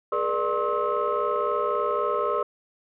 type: tone cluster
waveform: sine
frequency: 416.9 / 480.6 / 593 / 1067 / 1289 Hz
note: G#4 / B4 / D5 / C6 / E6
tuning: +7 / -47 / +17 / +34 / -39 cents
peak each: -28 dBFS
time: 0.12-2.43 s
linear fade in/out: 5 ms
effects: tanh soft clip ceiling -15 dBFS